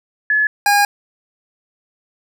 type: tone pair in turn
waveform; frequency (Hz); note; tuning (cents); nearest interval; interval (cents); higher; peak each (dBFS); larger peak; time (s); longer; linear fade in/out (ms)
sine / 25% pulse; 1710 / 815.7; A6 / G#5; -50 / -31; octave + minor second; 1281; first; -12 / -7; second; 0.3-0.47 / 0.66-0.85; second; 2
effects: none

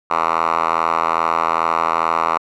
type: tone with band-pass filter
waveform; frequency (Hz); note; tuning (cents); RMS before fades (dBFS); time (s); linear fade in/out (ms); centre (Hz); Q
5% pulse; 82.41; E2; 0; -18; 0.1-2.38; 10; 1200; 3.7
effects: none

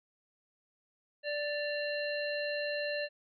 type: harmonic tone with a mistuned harmonic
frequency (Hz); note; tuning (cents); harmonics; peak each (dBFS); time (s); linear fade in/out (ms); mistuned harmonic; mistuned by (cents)
587.3; D5; 0; 1 / 3 / 5 / 7; -34 / -39 / -41 / -42; 1.23-3.09; 50; 5; -110
effects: none

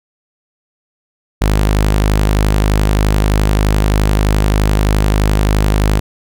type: tone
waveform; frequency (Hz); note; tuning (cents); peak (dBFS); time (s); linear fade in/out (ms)
sawtooth; 51.6; G#1; -10; -6; 1.41-6; 10
effects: none

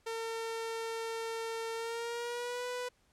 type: tone with pitch glide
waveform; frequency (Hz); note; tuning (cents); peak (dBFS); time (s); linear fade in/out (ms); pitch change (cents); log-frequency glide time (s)
sawtooth; 453.8 to 494.9; A#4 to B4; -47 to +4; -32; 0.06-2.89; 10; +151; 1.74-2.66
effects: pink hiss -71 dBFS RMS until 3.12 s + low-pass 10000 Hz 12 dB/octave

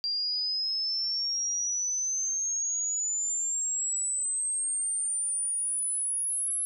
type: exponential sweep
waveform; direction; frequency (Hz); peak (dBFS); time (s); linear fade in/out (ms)
sine; up; 4738 to 11020; -27; 0.04-6.65; 0
effects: none

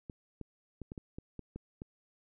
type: clicks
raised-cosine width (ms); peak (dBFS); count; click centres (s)
3; -29; 9; 0.098 / 0.413 / 0.817 / 0.919 / 0.978 / 1.185 / 1.393 / 1.56 / 1.819
effects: none

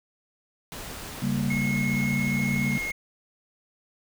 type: noise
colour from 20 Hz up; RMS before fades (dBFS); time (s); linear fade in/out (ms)
pink; -38; 0.72-2.91; 0
type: chord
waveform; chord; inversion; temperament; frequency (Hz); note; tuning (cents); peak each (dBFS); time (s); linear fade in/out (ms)
sine; G diminished; second; equal; 138.59 / 196 / 233.1; Db3 / G3 / Bb3; 0 / 0 / 0; -28; 1.22-2.78; 5
type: tone with pitch glide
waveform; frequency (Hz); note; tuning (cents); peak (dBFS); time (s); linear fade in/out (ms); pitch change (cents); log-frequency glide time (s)
triangle; 2169 to 2152; C#7 to C7; -38 to +48; -27; 1.5-2.92; 5; -14; 2.66-2.72
effects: none

